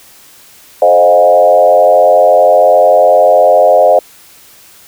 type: tone with frequency modulation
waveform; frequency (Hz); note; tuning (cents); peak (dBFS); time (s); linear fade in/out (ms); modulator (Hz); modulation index
sine; 616; D#5; -17; -3; 0.82-3.99; 2; 91.4; 1.3
effects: white hiss -40 dBFS RMS until 4.87 s